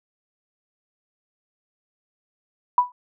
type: tone with exponential decay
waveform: sine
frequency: 986 Hz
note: B5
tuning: 3 cents flat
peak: -9 dBFS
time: 2.78-2.92 s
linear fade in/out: 2 ms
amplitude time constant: 29 ms
effects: none

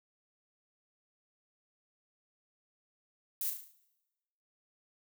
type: noise with echo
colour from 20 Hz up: violet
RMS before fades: -35 dBFS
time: 3.41-3.5 s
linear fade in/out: 2 ms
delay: 36 ms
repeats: 6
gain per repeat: -5 dB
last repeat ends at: 3.716 s
effects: noise-tail reverb RT60 1.0 s tail -19 dB re dry

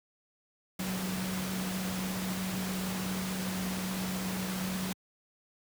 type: tone in noise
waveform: sine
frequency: 186.7 Hz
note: F#3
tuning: 16 cents sharp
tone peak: -33 dBFS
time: 0.79-4.93 s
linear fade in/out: 5 ms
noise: pink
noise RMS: -37 dBFS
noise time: 0.79-4.93 s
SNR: +1 dB
effects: high-pass 100 Hz 12 dB/octave

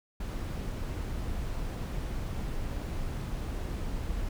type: noise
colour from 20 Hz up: brown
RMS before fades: -34 dBFS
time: 0.2-4.29 s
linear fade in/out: 5 ms
effects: none

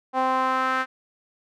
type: tone with band-pass filter sweep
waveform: sawtooth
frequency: 260.1 Hz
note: C4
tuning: 10 cents flat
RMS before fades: -23 dBFS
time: 0.13-0.86 s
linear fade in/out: 50 ms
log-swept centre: 850 to 1500 Hz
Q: 3
effects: none

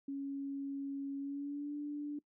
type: tone with pitch glide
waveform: sine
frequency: 277.2 to 292.7 Hz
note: C#4 to D4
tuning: 0 to -6 cents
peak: -37 dBFS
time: 0.08-2.19 s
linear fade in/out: 5 ms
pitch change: +94 cents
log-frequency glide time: 1.18-1.75 s
effects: noise-tail reverb RT60 0.1 s tail -21 dB re dry

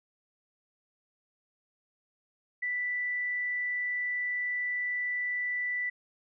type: tone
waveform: sine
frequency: 1975.5 Hz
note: B6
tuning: in tune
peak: -29 dBFS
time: 2.62-5.9 s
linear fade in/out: 10 ms
effects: none

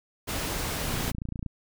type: noise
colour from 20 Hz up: pink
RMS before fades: -31 dBFS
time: 0.27-1.12 s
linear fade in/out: 20 ms
type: click train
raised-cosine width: 5 ms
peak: -21 dBFS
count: 16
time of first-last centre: 0.94-1.463 s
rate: 28.7 Hz
effects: none

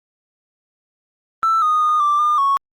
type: tone with pitch steps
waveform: triangle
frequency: 1327 / 1237 / 1228 / 1175 / 1207 / 1106 Hz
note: E6 / D#6 / D#6 / D6 / D6 / C#6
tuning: +11 / -10 / -23 / +1 / +47 / -4 cents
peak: -10 dBFS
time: 1.43-2.57 s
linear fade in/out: 0 ms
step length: 190 ms
effects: tanh soft clip ceiling -10 dBFS + Opus 32 kbps

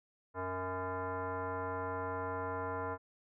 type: tone with frequency modulation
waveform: sine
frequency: 277.5 Hz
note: C#4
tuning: 2 cents sharp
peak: -35 dBFS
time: 0.34-2.98 s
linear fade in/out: 50 ms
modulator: 370 Hz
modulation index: 3
effects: none

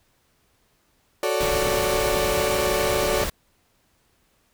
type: chord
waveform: 35% pulse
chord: D major seventh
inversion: first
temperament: equal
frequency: 370 / 440 / 554.4 / 587.3 Hz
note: F#4 / A4 / C#5 / D5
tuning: 0 / 0 / 0 / 0 cents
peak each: -26 / -25 / -26 / -24 dBFS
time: 1.23-3.24 s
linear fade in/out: 2 ms
type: noise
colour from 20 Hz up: pink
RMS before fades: -28 dBFS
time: 1.4-3.3 s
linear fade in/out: 5 ms
effects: pink hiss -65 dBFS RMS until 4.53 s

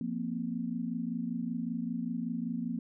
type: chord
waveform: sine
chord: F suspended fourth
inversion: none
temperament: equal with one note detuned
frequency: 174.61 / 233.1 / 258.3 Hz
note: F3 / Bb3 / C4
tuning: 0 / 0 / -22 cents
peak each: -38 / -34 / -38 dBFS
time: 0.01-2.79 s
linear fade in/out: 2 ms
effects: none

